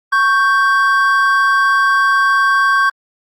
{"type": "tone pair together", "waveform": "triangle", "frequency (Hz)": [1108.7, 1568], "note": ["C#6", "G6"], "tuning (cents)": [0, 0], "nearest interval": "tritone", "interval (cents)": 600, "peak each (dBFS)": -11, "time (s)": [0.12, 2.9], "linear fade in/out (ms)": 10, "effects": ["Opus 48 kbps"]}